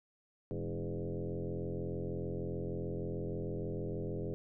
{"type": "tone with frequency modulation", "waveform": "sine", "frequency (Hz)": 151.3, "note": "D#3", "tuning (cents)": -48, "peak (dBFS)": -35, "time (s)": [0.51, 4.34], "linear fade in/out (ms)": 0, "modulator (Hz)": 86.5, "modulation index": 4.2, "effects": []}